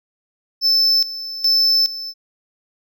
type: tone with tremolo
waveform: triangle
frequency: 5274 Hz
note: E8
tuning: in tune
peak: -11 dBFS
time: 0.61-2.14 s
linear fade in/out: 50 ms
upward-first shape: square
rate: 1.2 Hz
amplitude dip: 80%
effects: none